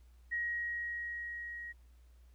sine tone with level ramp, 1893 Hz, A#6, 26 cents sharp, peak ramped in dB -32 to -42 dBFS, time 0.31-1.73 s, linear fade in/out 20 ms, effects added 60 Hz sine -57 dBFS peak until 2.34 s + pink hiss -74 dBFS RMS until 2.34 s

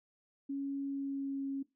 sine tone with pitch glide, 277.2 to 273.7 Hz, C#4 to C#4, 0 to -22 cents, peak -34 dBFS, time 0.49-1.63 s, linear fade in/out 10 ms, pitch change -22 cents, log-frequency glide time 0.84-1.48 s, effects noise-tail reverb RT60 0.2 s tail -17 dB re dry

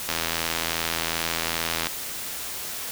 click train, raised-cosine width 0.2 ms, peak -7 dBFS, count 148, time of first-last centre 0.09-1.87 s, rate 82.6 Hz, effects white hiss -33 dBFS RMS until 2.91 s

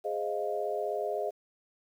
sine chord, F minor seventh, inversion first, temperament equal, 415.3 / 523.3 / 622.3 / 698.5 Hz, Ab4 / C5 / Eb5 / F5, 0 / 0 / 0 / 0 cents, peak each -34 / -38 / -34 / -36 dBFS, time 0.04-1.31 s, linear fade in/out 20 ms, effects 10-bit

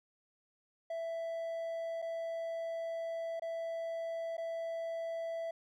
triangle tone with dropouts, 662 Hz, E5, 7 cents sharp, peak -34 dBFS, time 0.9-5.51 s, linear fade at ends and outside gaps 5 ms, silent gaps 2.019-2.023 / 3.397-3.42 / 4.369-4.379 s, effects none

